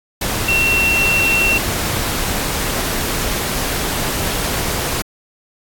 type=tone in noise; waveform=sine; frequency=2718 Hz; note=F7; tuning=48 cents flat; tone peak=-13 dBFS; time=0.48-1.58 s; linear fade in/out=5 ms; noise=pink; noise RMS=-20 dBFS; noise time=0.21-5.02 s; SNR=+4 dB; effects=AAC 64 kbps